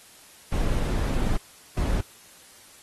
brown noise bursts at uneven times, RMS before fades -24 dBFS, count 2, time 0.52-1.37 / 1.77-2.01 s, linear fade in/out 5 ms, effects white hiss -51 dBFS RMS until 2.82 s + AAC 32 kbps

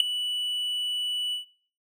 triangle tone with ADSR envelope, 2960 Hz, F#7, in tune, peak -9 dBFS, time 0-1.45 s, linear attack 3 ms, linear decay 5 ms, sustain -16 dB, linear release 120 ms, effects noise-tail reverb RT60 0.5 s tail -20 dB re dry

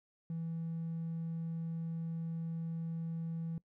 triangle tone, 164.81 Hz, E3, in tune, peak -33 dBFS, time 0.3-3.58 s, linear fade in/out 2 ms, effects noise-tail reverb RT60 0.1 s tail -23 dB re dry + tanh soft clip ceiling -32 dBFS

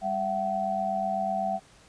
sine tone cluster, 198.2 / 672 / 760 Hz, G3 / E5 / F#5, +19 / +33 / +46 cents, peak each -35 / -30 / -28 dBFS, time 0.01-1.6 s, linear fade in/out 50 ms, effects pink hiss -56 dBFS RMS until 1.88 s + resampled to 22050 Hz

